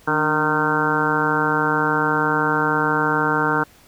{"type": "harmonic tone with a mistuned harmonic", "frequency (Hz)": 153.7, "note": "D#3", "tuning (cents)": -21, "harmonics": [1, 2, 3, 4, 5, 6, 7, 8, 9, 10], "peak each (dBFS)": [-28, -25, -25, -34, -29, -24, -28, -29, -23, -24], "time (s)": [0.07, 3.64], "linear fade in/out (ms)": 10, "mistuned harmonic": 2, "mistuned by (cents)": -56, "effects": ["pink hiss -51 dBFS RMS until 3.87 s"]}